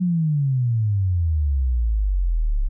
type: exponential sweep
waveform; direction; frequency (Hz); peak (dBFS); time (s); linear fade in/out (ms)
sine; down; 185 to 33.14; -17; 0-2.69; 20
effects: none